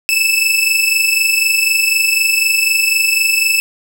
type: tone pair together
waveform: sawtooth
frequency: 2613 / 2637 Hz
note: E7 / E7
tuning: -16 / 0 cents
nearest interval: unison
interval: 16 cents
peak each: -11 dBFS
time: 0.09-3.6 s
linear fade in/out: 0 ms
effects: none